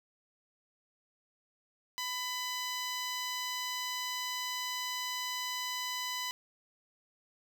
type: tone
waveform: 10% pulse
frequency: 1000 Hz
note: B5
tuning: 21 cents sharp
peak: -26 dBFS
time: 1.98-6.31 s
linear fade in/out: 0 ms
effects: none